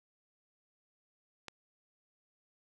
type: click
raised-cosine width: 0.2 ms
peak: -25 dBFS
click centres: 1.483 s
effects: none